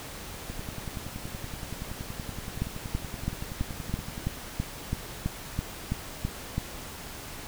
two click trains, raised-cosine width 5 ms, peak -15 / -24 dBFS, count 13 / 40, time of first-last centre 2.62-6.58 / 0.5-4.179 s, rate 3.03 / 10.6 Hz, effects pink hiss -41 dBFS RMS until 7.47 s

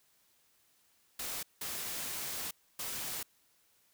white noise bursts at uneven times, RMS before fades -39 dBFS, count 3, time 1.19-1.43 / 1.61-2.51 / 2.79-3.23 s, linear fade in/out 5 ms, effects white hiss -70 dBFS RMS until 3.93 s

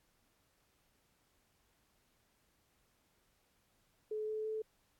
sine tone with pitch steps, 429.6 / 432.8 / 436.1 Hz, A4 / A4 / A4, -41 / -29 / -15 cents, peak -36 dBFS, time 4.11-4.62 s, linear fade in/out 5 ms, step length 170 ms, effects pink hiss -75 dBFS RMS until 4.99 s + AAC 64 kbps

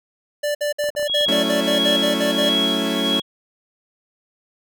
square tone bursts, 588 Hz, D5, 2 cents sharp, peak -20 dBFS, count 12, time 0.43-2.497 s, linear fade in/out 10 ms, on 120 ms, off 57 ms
clicks, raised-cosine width 1 ms, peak -25 dBFS, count 9, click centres 0.841 / 0.889 / 0.951 / 0.996 / 1.028 / 1.098 / 1.21 / 1.266 / 1.385 s
sine tone with tremolo, 3312 Hz, G#7, 5 cents flat, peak -17 dBFS, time 1.06-3.22 s, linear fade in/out 50 ms, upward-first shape sine, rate 1.5 Hz, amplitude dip 70%
30% pulse chord, F# minor seventh, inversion none, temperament equal, 185 / 220 / 277.2 / 329.6 Hz, F#3 / A3 / C#4 / E4, 0 / 0 / 0 / 0 cents, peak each -26 / -22 / -22 / -25 dBFS, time 1.28-3.2 s, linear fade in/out 5 ms
effects none

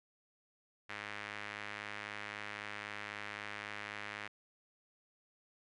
sawtooth tone with band-pass filter, 103.83 Hz, G#2, in tune, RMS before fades -45 dBFS, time 0.89-4.28 s, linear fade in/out 10 ms, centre 2000 Hz, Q 1.9, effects resampled to 24000 Hz

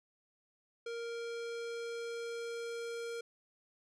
square tone with low-pass filter sweep, 466.2 Hz, A#4, in tune, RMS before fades -41 dBFS, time 0.86-3.21 s, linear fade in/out 5 ms, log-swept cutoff 5400 to 8700 Hz, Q 0.87, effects none

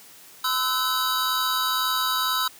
square tone cluster, 1016 / 1305 / 1506 / 3833 / 4721 Hz, B5 / E6 / F#6 / A#7 / D8, +49 / -18 / +30 / +47 / +8 cents, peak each -29 / -27 / -33 / -28 / -33 dBFS, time 0.44-2.48 s, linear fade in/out 5 ms, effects white hiss -48 dBFS RMS until 2.59 s + high-pass 80 Hz 12 dB/octave

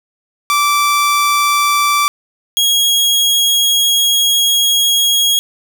sawtooth tone pair in turn, 1166 / 3298 Hz, D6 / G#7, -13 / -13 cents, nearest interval octave + tritone, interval 1800 cents, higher second, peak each -7 dBFS, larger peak neither, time 0.5-2.08 / 2.57-5.39 s, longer second, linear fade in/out 0 ms, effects none

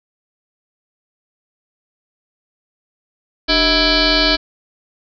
sine tone with frequency modulation, 2338 Hz, D7, 8 cents flat, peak -11 dBFS, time 3.48-4.37 s, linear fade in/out 20 ms, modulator 340 Hz, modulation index 7.1, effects none

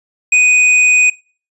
sine tone with hard clipping, 2489 Hz, D#7, in tune, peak -8 dBFS, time 0.32-1.1 s, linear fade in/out 5 ms, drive 13 dB, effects noise-tail reverb RT60 0.4 s tail -23 dB re dry + resampled to 24000 Hz

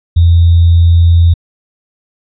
sine tone with sample-and-hold, 84.8 Hz, E2, 50 cents sharp, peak -3 dBFS, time 0.16-1.34 s, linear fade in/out 10 ms, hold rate 3675 Hz, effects resampled to 11025 Hz

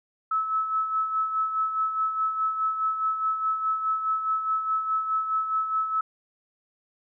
sine tone with tremolo, 1300 Hz, E6, 24 cents flat, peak -21 dBFS, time 0.31-6.01 s, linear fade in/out 5 ms, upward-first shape sine, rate 4.8 Hz, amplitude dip 55%, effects none

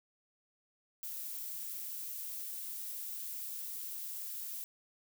violet noise, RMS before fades -42 dBFS, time 1.03-4.64 s, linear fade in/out 0 ms, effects none

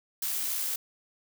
blue noise with amplitude modulation, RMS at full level -30 dBFS, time 0.22-0.76 s, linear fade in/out 5 ms, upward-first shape sine, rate 64.6 Hz, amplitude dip 25%, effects none

